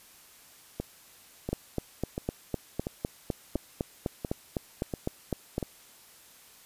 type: two click trains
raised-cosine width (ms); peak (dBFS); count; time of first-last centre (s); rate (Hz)
2; -18 / -15; 8 / 17; 0.8-5.628 / 1.53-5.581; 1.45 / 3.95
effects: white hiss -55 dBFS RMS until 6.65 s + resampled to 32000 Hz